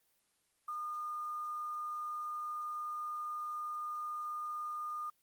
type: tone with quantisation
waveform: sine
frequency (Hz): 1217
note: D#6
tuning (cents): -39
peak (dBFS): -37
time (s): 0.68-5.1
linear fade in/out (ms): 5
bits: 10
effects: white hiss -75 dBFS RMS until 5.22 s + Opus 24 kbps